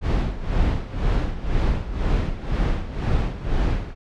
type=noise with tremolo; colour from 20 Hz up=brown; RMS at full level=-19 dBFS; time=0.01-3.95 s; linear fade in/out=50 ms; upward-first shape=sine; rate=2 Hz; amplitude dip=75%; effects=low-pass 4000 Hz 12 dB/octave